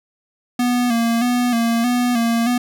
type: tone with vibrato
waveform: square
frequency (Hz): 238.2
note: A#3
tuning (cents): +38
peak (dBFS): -16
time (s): 0.59-2.58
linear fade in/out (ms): 5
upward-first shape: square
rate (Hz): 1.6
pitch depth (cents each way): 50
effects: none